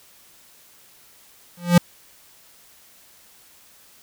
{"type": "tone with exponential growth", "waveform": "square", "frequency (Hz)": 174.61, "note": "F3", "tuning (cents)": 0, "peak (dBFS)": -7, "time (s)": [1.57, 1.78], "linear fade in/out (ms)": 5, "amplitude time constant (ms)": 44, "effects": ["white hiss -52 dBFS RMS until 4.02 s"]}